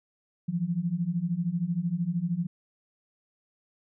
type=beating tone pair; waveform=sine; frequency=164.81 / 177.81 Hz; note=E3 / F3; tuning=0 / +31 cents; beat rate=13 Hz; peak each=-30 / -28 dBFS; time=0.48-2.47 s; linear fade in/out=10 ms; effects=none